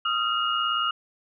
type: tone cluster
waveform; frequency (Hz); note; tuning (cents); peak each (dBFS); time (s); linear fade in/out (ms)
sine; 1251 / 1369 / 2863; D#6 / F6 / F7; +9 / -35 / +42; -27; 0.05-0.91; 5
effects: none